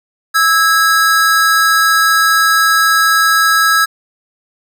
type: tone pair together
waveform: square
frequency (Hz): 1310 / 1644.9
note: E6 / G#6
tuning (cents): -11 / -17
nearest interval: major third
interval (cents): 394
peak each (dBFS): -12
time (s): 0.34-3.86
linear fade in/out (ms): 20
effects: none